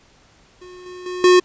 square tone with level steps, 362.3 Hz, F#4, 36 cents flat, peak -38 / -34 / -26 / -9 dBFS, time 0.61-1.4 s, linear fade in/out 10 ms, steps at 0.86 / 1.06 / 1.24 s, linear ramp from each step 2 ms, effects pink hiss -53 dBFS RMS until 1.44 s + resampled to 16000 Hz

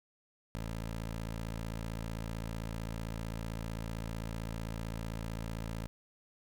15% pulse tone, 55.6 Hz, A1, 19 cents sharp, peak -31 dBFS, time 0.55-5.87 s, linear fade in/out 0 ms, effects none

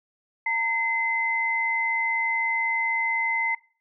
sine tone pair together, 915 / 2054 Hz, A#5 / C7, -32 / -33 cents, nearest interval octave + major second, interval 1399 cents, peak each -28 / -23 dBFS, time 0.46-3.55 s, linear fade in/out 5 ms, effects noise-tail reverb RT60 0.4 s tail -22 dB re dry

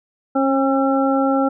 harmonic tone with a mistuned harmonic, 269.5 Hz, C#4, 49 cents flat, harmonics 1 / 2 / 3 / 5, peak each -17 / -20 / -22 / -24 dBFS, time 0.35-1.49 s, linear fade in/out 10 ms, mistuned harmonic 1, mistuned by +16 cents, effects none

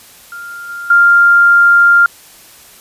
sine tone with level steps, 1396.9 Hz, F6, in tune, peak -25 / -22 / -4 dBFS, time 0.32-2.06 s, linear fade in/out 2 ms, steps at 0.69 / 0.9 s, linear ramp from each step 5 ms, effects white hiss -40 dBFS RMS until 2.8 s + resampled to 32000 Hz

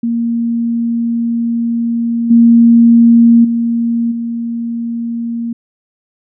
sine tone with level steps, 233.1 Hz, A#3, in tune, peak -12 / -3 / -11 / -16 dBFS, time 0.03-5.53 s, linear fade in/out 5 ms, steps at 2.3 / 3.44 / 4.11 s, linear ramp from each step 10 ms, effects none

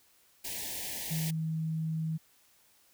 white band-stop noise, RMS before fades -38 dBFS, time 0.44-1.31 s, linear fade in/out 10 ms, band 950 to 1700 Hz, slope 96 dB/octave
sine tone, 159.8 Hz, D#3, 47 cents sharp, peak -30 dBFS, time 1.1-2.18 s, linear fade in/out 20 ms
effects white hiss -65 dBFS RMS until 2.93 s

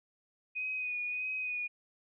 sine tone with vibrato, 2489 Hz, D#7, in tune, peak -33 dBFS, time 0.55-1.68 s, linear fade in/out 20 ms, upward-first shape sine, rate 1.6 Hz, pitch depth 28 cents each way, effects none

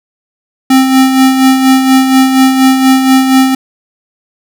square tone with tremolo, 263.3 Hz, C4, 11 cents sharp, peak -3 dBFS, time 0.7-3.55 s, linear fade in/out 5 ms, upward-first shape sine, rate 4.2 Hz, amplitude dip 50%, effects none

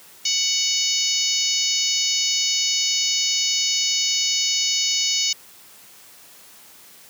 harmonic tone with a mistuned harmonic, 745 Hz, F#5, 12 cents sharp, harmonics 3 / 4 / 5 / 6 / 7 / 8 / 9, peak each -31 / -26 / -28 / -26 / -25 / -27 / -26 dBFS, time 0.25-5.33 s, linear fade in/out 5 ms, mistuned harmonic 4, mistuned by -16 cents, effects white hiss -47 dBFS RMS until 7.09 s + high-pass 100 Hz 12 dB/octave

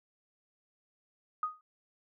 sine tone with exponential decay, 1244.5 Hz, D#6, in tune, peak -26 dBFS, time 1.43-1.61 s, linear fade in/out 2 ms, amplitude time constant 38 ms, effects none

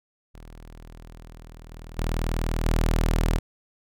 sawtooth tone with level steps, 40.23 Hz, E1, 41 cents flat, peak -38 / -35 / -20 / -16 dBFS, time 0.34-3.39 s, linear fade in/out 10 ms, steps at 1.71 / 1.98 / 2.65 s, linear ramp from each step 10 ms, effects none

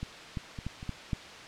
clicks, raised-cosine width 5 ms, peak -23 / -21 / -26 / -22 / -29 / -21 / -17 dBFS, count 7, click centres 0.03 / 0.372 / 0.588 / 0.666 / 0.829 / 0.893 / 1.132 s, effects white hiss -45 dBFS RMS until 1.47 s + low-pass 4000 Hz 12 dB/octave

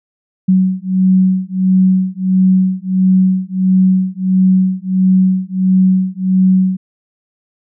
sine beating tone pair, 186.3 / 187.8 Hz, F#3 / F#3, +12 / +26 cents, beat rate 1.5 Hz, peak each -12 dBFS, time 0.48-6.77 s, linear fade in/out 10 ms, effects none

